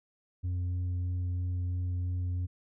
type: tone with tanh clipping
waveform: sine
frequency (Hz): 89.7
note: F2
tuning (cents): +47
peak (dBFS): -30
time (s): 0.43-2.47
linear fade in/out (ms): 20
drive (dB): 3
effects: none